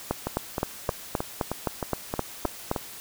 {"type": "two click trains", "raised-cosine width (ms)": 1, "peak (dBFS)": [-13, -10], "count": [9, 11], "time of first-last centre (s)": [[0.27, 2.762], [0.11, 2.714]], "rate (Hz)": [3.21, 3.84], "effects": ["white hiss -42 dBFS RMS until 3 s"]}